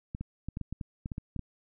clicks, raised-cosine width 5 ms, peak -23 dBFS, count 12, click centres 0.149 / 0.21 / 0.486 / 0.571 / 0.613 / 0.726 / 0.812 / 1.059 / 1.118 / 1.181 / 1.363 / 1.393 s, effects none

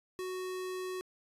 square tone, 370 Hz, F#4, in tune, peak -37 dBFS, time 0.19-1.01 s, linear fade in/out 0 ms, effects resampled to 32000 Hz

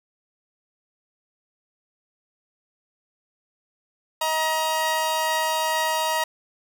sawtooth tone pair together, 633 / 948.4 Hz, D#5 / A#5, +30 / +30 cents, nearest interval perfect fifth, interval 700 cents, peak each -23 / -19 dBFS, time 4.21-6.24 s, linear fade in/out 5 ms, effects none

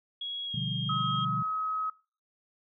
sine tone with pitch glide, 3322 to 3231 Hz, G#7 to G#7, 0 to -48 cents, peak -33 dBFS, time 0.21-1.25 s, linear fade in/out 5 ms, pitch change -48 cents, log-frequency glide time 0.45-0.6 s
sine chord, G dominant seventh, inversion first, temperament equal, 123.47 / 146.83 / 174.61 / 196 Hz, B2 / D3 / F3 / G3, 0 / 0 / 0 / 0 cents, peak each -35 / -35 / -37 / -40 dBFS, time 0.54-1.43 s, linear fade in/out 5 ms
sine tone, 1274 Hz, D#6, 41 cents sharp, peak -28 dBFS, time 0.89-1.9 s, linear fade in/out 5 ms
effects noise-tail reverb RT60 0.4 s tail -23 dB re dry

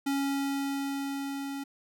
square tone with level ramp, 277.2 Hz, C#4, in tune, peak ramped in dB -27 to -35 dBFS, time 0.06-1.64 s, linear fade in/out 10 ms, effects none

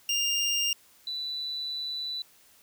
25% pulse / sine tone pair in turn, 2803 / 3975 Hz, F7 / B7, +6 / +10 cents, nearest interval tritone, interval 604 cents, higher second, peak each -21 / -31 dBFS, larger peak first, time 0.09-0.73 / 1.07-2.22 s, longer second, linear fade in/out 2 ms, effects white hiss -59 dBFS RMS until 2.62 s

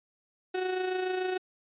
35% pulse tone with amplitude modulation, 370 Hz, F#4, in tune, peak -25 dBFS, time 0.54-1.38 s, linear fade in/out 10 ms, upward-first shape sine, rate 26.9 Hz, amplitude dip 45%, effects resampled to 8000 Hz

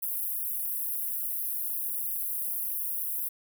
pink high-pass noise, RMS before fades -32 dBFS, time 0.02-3.29 s, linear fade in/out 10 ms, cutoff 11000 Hz, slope 48 dB/octave, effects none

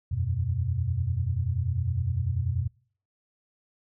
sine chord, E suspended second, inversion none, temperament equal, 82.41 / 92.5 / 123.47 Hz, E2 / F#2 / B2, 0 / 0 / 0 cents, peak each -31 / -28 / -29 dBFS, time 0.11-2.68 s, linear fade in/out 10 ms, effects noise-tail reverb RT60 0.5 s tail -25 dB re dry

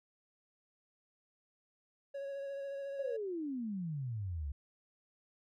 triangle tone with vibrato, 554.4 Hz, C#5, in tune, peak -37 dBFS, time 2.14-3.17 s, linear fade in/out 10 ms, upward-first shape sine, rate 14 Hz, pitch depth 17 cents each way
sine exponential sweep, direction down, 569 to 66.7 Hz, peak -36 dBFS, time 2.99-4.52 s, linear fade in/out 5 ms
effects none

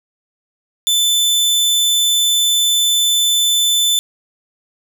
sawtooth tone, 3520 Hz, A7, in tune, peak -9 dBFS, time 0.87-3.99 s, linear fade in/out 0 ms, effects none

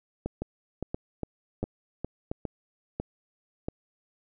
two click trains, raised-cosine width 2 ms, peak -17 / -18 dBFS, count 6 / 6, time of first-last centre 0.26-3.685 / 0.42-2.453 s, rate 1.46 / 2.46 Hz, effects none

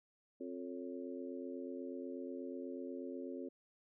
harmonic tone with a mistuned harmonic, 88.2 Hz, F2, 18 cents sharp, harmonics 3 / 4 / 5 / 6, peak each -45 / -47 / -49 / -51 dBFS, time 0.4-3.49 s, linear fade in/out 10 ms, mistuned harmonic 6, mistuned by +85 cents, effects none

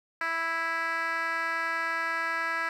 10% pulse tone with band-pass filter, 329.6 Hz, E4, in tune, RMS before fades -30 dBFS, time 0.21-2.69 s, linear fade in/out 2 ms, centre 1700 Hz, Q 2.1, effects 10-bit

